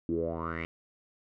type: tone with low-pass filter sweep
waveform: 10% pulse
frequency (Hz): 82.41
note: E2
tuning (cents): 0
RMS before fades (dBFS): -33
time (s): 0.09-0.65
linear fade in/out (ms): 0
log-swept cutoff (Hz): 290 to 2500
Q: 7.6
effects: none